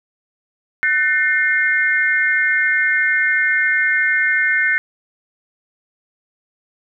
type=tone cluster; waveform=sine; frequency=1507 / 1793 / 2124 Hz; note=F#6 / A6 / C7; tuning=+31 / +32 / +25 cents; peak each=-18 dBFS; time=0.83-4.78 s; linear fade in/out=0 ms; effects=none